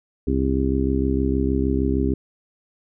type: harmonic tone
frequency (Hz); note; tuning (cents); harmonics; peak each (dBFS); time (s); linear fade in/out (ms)
66.5; C2; +29; 1 / 2 / 3 / 4 / 5 / 6; -23 / -28 / -28 / -23 / -27 / -26; 0.27-2.14; 5
effects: none